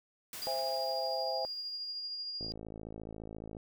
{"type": "noise with exponential decay", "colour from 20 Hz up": "white", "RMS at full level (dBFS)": -43, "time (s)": [0.33, 2.22], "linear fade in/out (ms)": 1, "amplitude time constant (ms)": 410}
{"type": "tone with tremolo", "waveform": "sine", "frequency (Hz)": 4830, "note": "D8", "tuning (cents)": 48, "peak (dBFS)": -36, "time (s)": [0.42, 2.52], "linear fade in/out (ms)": 0, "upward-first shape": "sine", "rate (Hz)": 13, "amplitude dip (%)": 30}
{"type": "chord", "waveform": "sine", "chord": "C augmented", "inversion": "none", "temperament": "equal with one note detuned", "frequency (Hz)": [523.3, 659.3, 815.4], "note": ["C5", "E5", "G#5"], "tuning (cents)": [0, 0, -32], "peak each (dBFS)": -37, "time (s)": [0.47, 1.45], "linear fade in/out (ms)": 0}
{"type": "click train", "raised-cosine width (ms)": 2, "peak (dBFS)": -31, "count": 64, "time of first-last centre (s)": [2.41, 3.568], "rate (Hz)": 54.4}
{"effects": []}